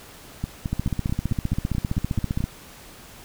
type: two click trains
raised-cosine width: 5 ms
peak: -13 / -11 dBFS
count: 10 / 27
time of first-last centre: 0.44-2.405 / 0.73-2.441 s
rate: 4.58 / 15.2 Hz
effects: pink hiss -45 dBFS RMS until 3.24 s